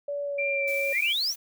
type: tone with pitch glide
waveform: sine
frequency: 573 to 555.1 Hz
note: D5 to C#5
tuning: -43 to +2 cents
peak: -28 dBFS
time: 0.08-0.93 s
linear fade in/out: 5 ms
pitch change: -55 cents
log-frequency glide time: 0.23-0.56 s
type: tone with vibrato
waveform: sine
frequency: 2355 Hz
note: D7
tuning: 4 cents sharp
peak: -26 dBFS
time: 0.38-1.13 s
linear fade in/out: 10 ms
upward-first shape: sine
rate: 2.2 Hz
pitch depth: 17 cents each way
type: noise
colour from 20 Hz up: blue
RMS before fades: -42 dBFS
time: 0.67-1.36 s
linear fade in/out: 10 ms
type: exponential sweep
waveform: sine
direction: up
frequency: 1800 to 6272 Hz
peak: -24 dBFS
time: 0.92-1.35 s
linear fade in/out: 50 ms
effects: none